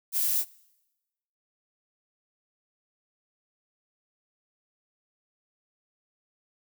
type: noise with amplitude modulation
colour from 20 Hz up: violet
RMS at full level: -22 dBFS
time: 0.12-0.45 s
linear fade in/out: 50 ms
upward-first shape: sine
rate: 256 Hz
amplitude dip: 95%
effects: noise-tail reverb RT60 1.0 s tail -23 dB re dry